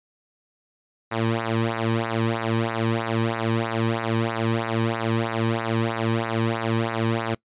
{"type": "tone with flanger", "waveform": "sawtooth", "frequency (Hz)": 113.8, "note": "A#2", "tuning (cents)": -41, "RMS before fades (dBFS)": -24, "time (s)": [1.11, 7.35], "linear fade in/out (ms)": 10, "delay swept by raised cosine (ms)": [0.29, 1.49], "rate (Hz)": 3.1, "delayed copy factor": -0.95, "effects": ["noise-tail reverb RT60 0.1 s tail -23 dB re dry", "resampled to 8000 Hz"]}